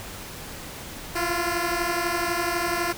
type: beating tone pair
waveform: 10% pulse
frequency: 340.4 / 352.4 Hz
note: F4 / F4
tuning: -44 / +16 cents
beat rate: 12 Hz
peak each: -18 / -19 dBFS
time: 1.15-2.93 s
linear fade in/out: 10 ms
effects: pink hiss -38 dBFS RMS until 2.97 s